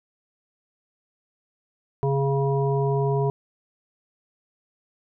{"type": "harmonic tone", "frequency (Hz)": 138, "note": "C#3", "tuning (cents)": -7, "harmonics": [1, 3, 5, 7], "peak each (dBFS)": [-22, -24, -32, -31], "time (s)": [2.03, 3.3], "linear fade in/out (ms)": 0, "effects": []}